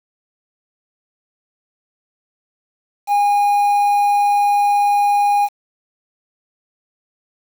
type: tone with quantisation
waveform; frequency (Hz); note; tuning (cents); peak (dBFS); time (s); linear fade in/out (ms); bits
triangle; 817; G#5; -29; -10; 3.07-5.49; 50; 6
effects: none